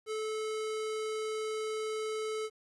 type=tone; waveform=square; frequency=434.5 Hz; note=A4; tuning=22 cents flat; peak=-34 dBFS; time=0.06-2.5 s; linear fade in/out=50 ms; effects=resampled to 24000 Hz + 11-bit